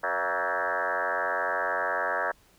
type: tone with frequency modulation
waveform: sine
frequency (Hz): 1129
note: C#6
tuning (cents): +31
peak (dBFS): -25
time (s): 0.03-2.32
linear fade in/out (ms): 10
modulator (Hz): 90.1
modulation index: 6.9
effects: pink hiss -61 dBFS RMS until 2.58 s